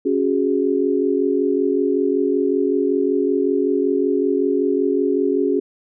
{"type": "chord", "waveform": "sine", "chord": "C# suspended fourth", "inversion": "none", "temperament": "equal", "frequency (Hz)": [277.2, 370, 415.3], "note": ["C#4", "F#4", "G#4"], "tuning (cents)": [0, 0, 0], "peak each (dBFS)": -20, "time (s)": [0.05, 5.6], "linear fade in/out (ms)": 10, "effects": []}